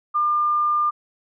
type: tone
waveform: sine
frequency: 1200 Hz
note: D6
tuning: 37 cents sharp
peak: -17 dBFS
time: 0.14-0.91 s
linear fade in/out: 20 ms
effects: none